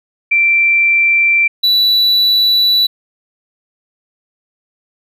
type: tone pair in turn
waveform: sine / triangle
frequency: 2349 / 3951 Hz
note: D7 / B7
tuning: 0 / 0 cents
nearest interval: major sixth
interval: 900 cents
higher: second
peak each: -8 / -7 dBFS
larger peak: second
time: 0.31-1.48 / 1.63-2.87 s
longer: second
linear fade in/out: 10 ms
effects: none